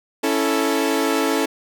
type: chord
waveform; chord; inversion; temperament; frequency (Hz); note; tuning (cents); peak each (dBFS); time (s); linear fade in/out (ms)
sawtooth; A major; first; equal; 277.2 / 329.6 / 440; C#4 / E4 / A4; 0 / 0 / 0; -18 / -19 / -18; 0.23-1.46; 10
effects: none